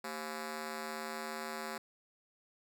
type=ring-modulated tone; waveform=10% pulse; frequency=308 Hz; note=D#4; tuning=17 cents flat; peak=-28 dBFS; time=0.04-1.78 s; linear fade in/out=5 ms; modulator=82.7 Hz; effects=none